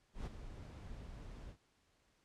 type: noise with ADSR envelope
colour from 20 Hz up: brown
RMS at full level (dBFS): -41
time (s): 0.13-1.57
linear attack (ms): 130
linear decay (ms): 21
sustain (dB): -9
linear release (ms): 77
effects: pink hiss -75 dBFS RMS until 2.24 s + low-pass 8000 Hz 12 dB/octave